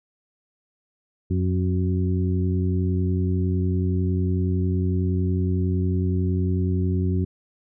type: harmonic tone with a mistuned harmonic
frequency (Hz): 90.9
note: F#2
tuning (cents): -30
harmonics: 1 / 2 / 3 / 4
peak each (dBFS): -21 / -26 / -30 / -31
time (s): 1.3-7.25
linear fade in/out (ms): 10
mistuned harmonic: 4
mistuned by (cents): +28
effects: none